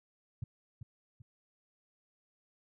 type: tone with echo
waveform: sine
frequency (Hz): 115.8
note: A#2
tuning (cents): -11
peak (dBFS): -33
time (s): 0.42-0.44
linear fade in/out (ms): 5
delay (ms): 390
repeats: 2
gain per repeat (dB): -8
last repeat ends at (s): 1.22
effects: none

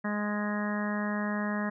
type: harmonic tone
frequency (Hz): 208.1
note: G#3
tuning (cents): +4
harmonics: 1 / 2 / 3 / 4 / 5 / 6 / 7 / 8 / 9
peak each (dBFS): -30 / -43 / -38 / -43 / -40 / -42 / -46 / -39 / -40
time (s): 0.04-1.7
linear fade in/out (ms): 10
effects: none

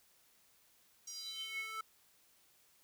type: tone with high-pass filter sweep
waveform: square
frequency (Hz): 440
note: A4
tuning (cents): 0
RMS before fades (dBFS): -44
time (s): 1.07-1.81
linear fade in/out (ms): 5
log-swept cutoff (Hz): 6000 to 1400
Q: 7.5
effects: white hiss -69 dBFS RMS until 2.83 s

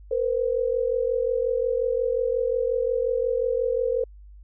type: tone pair together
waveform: sine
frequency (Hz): 466.2 / 511.8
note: A#4 / C5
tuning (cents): 0 / -38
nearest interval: major second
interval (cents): 162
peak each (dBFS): -24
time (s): 0.11-4.04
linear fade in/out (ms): 5
effects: added 50 Hz sine -43 dBFS peak until 4.43 s

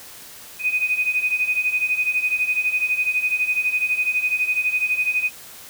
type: beating tone pair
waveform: sine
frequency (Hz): 2489 / 2501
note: D#7 / D#7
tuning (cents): 0 / +8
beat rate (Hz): 12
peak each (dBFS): -24 / -20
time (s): 0.59-5.31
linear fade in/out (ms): 50
effects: white hiss -41 dBFS RMS until 5.69 s

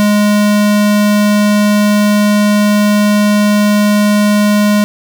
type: tone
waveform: square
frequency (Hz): 207.7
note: G#3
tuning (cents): 0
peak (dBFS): -8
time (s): 0-4.84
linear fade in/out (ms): 0
effects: none

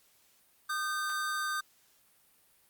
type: tone pair together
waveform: square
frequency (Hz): 1220.2 / 1549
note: D#6 / G6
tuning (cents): -34 / -21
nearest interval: major third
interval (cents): 413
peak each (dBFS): -35 / -35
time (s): 0.69-1.61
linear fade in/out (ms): 10
effects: white hiss -66 dBFS RMS until 2.69 s + Opus 48 kbps

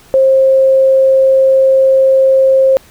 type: tone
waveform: sine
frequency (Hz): 532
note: C5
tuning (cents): +29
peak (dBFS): -5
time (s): 0.14-2.77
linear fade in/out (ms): 0
effects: pink hiss -43 dBFS RMS until 2.9 s

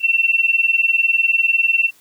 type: tone pair together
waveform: sine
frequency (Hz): 2694 / 2714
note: E7 / E7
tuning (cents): +37 / +50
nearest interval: unison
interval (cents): 13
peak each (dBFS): -16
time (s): 0-1.91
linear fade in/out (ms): 50
effects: white hiss -52 dBFS RMS until 2 s

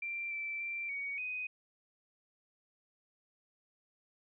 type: tone with pitch steps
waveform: sine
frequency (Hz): 2360 / 2331 / 2354 / 2245 / 2500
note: D7 / D7 / D7 / C#7 / D#7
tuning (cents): +8 / -14 / +3 / +21 / +8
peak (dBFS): -36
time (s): 0.02-1.47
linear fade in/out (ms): 5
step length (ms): 290
effects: none

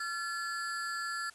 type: ring-modulated tone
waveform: square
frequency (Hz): 1543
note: G6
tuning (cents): -28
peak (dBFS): -32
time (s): 0-1.3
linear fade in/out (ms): 5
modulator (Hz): 177
effects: white hiss -58 dBFS RMS until 1.34 s + resampled to 24000 Hz

